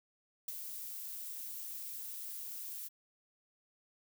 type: noise with ADSR envelope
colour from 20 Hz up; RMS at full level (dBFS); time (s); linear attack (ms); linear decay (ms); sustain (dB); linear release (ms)
violet; -37; 0.48-2.89; 4; 22; -7; 22
effects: none